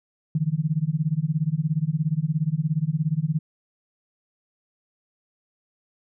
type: tone with tremolo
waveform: sine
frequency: 155.56 Hz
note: D#3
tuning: in tune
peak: -17 dBFS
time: 0.35-3.39 s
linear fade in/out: 2 ms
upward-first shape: sine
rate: 17 Hz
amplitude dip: 95%
effects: none

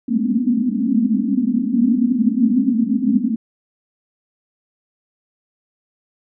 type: band-pass noise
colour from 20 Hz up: pink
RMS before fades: -17 dBFS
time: 0.08-3.36 s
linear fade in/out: 5 ms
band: 210 to 270 Hz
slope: 96 dB/octave
effects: none

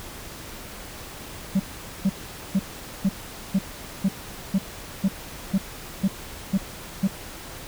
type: tone bursts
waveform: sine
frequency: 193.4 Hz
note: G3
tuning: 23 cents flat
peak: -14 dBFS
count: 12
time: 1.55-7.076 s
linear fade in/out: 10 ms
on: 48 ms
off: 450 ms
effects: tanh soft clip ceiling -16 dBFS + pink hiss -39 dBFS RMS until 7.67 s

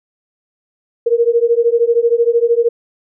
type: beating tone pair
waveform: sine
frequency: 462.6 / 475.6 Hz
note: A#4 / A#4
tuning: -13 / +35 cents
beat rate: 13 Hz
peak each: -13 dBFS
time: 1.06-2.69 s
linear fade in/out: 10 ms
effects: none

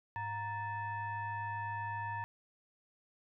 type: tone with frequency modulation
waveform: sine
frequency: 932.3 Hz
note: A#5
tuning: in tune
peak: -36 dBFS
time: 0.16-2.24 s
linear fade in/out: 0 ms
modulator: 828 Hz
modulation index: 0.93
effects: none

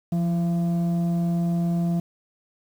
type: tone with frequency modulation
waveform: sine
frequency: 172.1 Hz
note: F3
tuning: 25 cents flat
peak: -19 dBFS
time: 0.12-2 s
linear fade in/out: 5 ms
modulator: 508 Hz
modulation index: 0.33
effects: tanh soft clip ceiling -17 dBFS + 8-bit

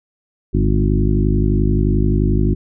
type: harmonic tone with a mistuned harmonic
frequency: 51.5 Hz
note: G#1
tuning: 14 cents flat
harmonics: 1 / 2 / 3 / 4 / 5 / 6 / 7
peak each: -16 / -19 / -21 / -22 / -23 / -24 / -24 dBFS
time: 0.53-2.55 s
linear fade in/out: 20 ms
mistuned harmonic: 3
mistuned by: -61 cents
effects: none

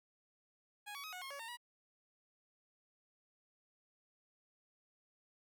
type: tone with pitch steps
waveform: 15% pulse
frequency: 828 / 1128 / 1265 / 730 / 1077 / 563 / 912 / 965 Hz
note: G#5 / C#6 / D#6 / F#5 / C6 / C#5 / A#5 / B5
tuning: -5 / +30 / +28 / -24 / +50 / +27 / -38 / -40 cents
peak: -39 dBFS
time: 0.86-1.572 s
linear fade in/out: 20 ms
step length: 89 ms
effects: none

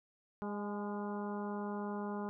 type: harmonic tone with a mistuned harmonic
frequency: 204.8 Hz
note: G#3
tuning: 24 cents flat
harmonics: 1 / 2 / 3 / 4 / 5 / 6 / 7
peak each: -39 / -43 / -49 / -46 / -48 / -52 / -54 dBFS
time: 0.42-2.29 s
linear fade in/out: 0 ms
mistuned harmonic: 4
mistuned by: +29 cents
effects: none

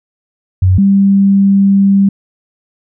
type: tone pair in turn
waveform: sine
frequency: 93 / 197.06 Hz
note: F#2 / G3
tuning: +9 / +9 cents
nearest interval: octave + minor second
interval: 1300 cents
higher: second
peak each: -5 dBFS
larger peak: neither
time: 0.62-0.78 / 0.78-2.09 s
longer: second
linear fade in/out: 5 ms
effects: none

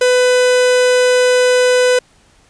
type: tone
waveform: 45% pulse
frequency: 500 Hz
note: B4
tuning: 21 cents sharp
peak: -9 dBFS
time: 0.01-1.99 s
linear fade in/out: 5 ms
effects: pink hiss -51 dBFS RMS until 2.49 s + resampled to 22050 Hz

